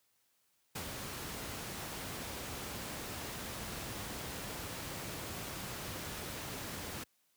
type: noise with ADSR envelope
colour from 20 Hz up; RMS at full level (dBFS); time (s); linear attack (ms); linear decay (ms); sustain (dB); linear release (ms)
pink; -39; 0.75-7.04; 9; 75; -3; 7
effects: white hiss -75 dBFS RMS until 7.36 s + high-pass 60 Hz 12 dB/octave